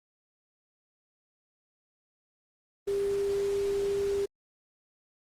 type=tone in noise; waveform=sine; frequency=399.1 Hz; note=G4; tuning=31 cents sharp; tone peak=-26 dBFS; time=2.87-4.26 s; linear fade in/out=10 ms; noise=pink; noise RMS=-44 dBFS; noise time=2.87-4.26 s; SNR=+15 dB; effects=low-pass 10000 Hz 12 dB/octave + Opus 24 kbps